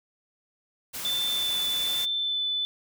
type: noise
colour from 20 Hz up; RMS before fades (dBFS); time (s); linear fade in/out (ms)
white; -35; 0.93-2.06; 20
type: tone with vibrato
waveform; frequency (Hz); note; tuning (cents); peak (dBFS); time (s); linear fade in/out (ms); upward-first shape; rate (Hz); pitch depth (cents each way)
sine; 3520; A7; 0; -25; 1.05-2.65; 0; sine; 1.2; 11
effects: none